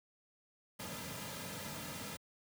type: noise with comb filter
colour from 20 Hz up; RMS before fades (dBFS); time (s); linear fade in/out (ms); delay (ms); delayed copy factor
pink; -44; 0.79-2.17; 10; 2.7; -0.65
effects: high-pass 100 Hz 12 dB/octave